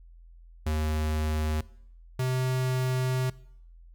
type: tone pair in turn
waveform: square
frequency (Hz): 77.2 / 128.68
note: D#2 / C3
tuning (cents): -13 / -28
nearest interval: major sixth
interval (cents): 885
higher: second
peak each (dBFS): -26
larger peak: neither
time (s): 0.66-1.61 / 2.19-3.3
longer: second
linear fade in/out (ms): 5
effects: noise-tail reverb RT60 0.7 s tail -21 dB re dry + added 42 Hz sine -48 dBFS peak until 3.94 s